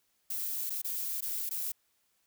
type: noise with dropouts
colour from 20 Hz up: violet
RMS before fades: -35 dBFS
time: 0.3-1.72 s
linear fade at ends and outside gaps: 5 ms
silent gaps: 0.697-0.702 / 0.818-0.844 / 1.208-1.223 / 1.493-1.509 s
effects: white hiss -74 dBFS RMS until 2.26 s